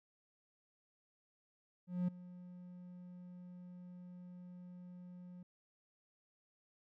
triangle tone with ADSR envelope, 179 Hz, F3, 43 cents sharp, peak -29 dBFS, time 1.87-5.43 s, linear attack 210 ms, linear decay 8 ms, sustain -19 dB, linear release 4 ms, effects none

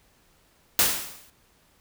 white noise with exponential decay, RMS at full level -17 dBFS, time 0.79-1.3 s, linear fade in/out 1 ms, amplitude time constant 110 ms, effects pink hiss -62 dBFS RMS until 1.8 s

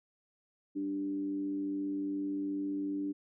sine tone with frequency modulation, 294.3 Hz, D4, 4 cents sharp, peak -32 dBFS, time 0.75-3.13 s, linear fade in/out 20 ms, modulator 97.5 Hz, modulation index 0.38, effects none

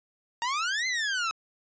sawtooth exponential two-way sweep, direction up then down, 917 to 2093 to 1279 Hz, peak -23 dBFS, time 0.42-1.31 s, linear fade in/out 0 ms, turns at 0.87 s, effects resampled to 16000 Hz

